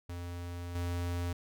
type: tone with level steps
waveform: square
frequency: 87.3 Hz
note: F2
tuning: in tune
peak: -39 / -33 dBFS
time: 0.09-1.33 s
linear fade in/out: 5 ms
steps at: 0.75 s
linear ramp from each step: 5 ms
effects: none